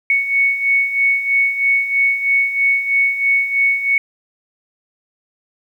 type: beating tone pair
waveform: sine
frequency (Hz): 2217 / 2220.1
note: C#7 / C#7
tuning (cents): 0 / +2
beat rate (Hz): 3.1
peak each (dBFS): -20 / -14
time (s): 0.1-3.98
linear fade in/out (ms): 2
effects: 8-bit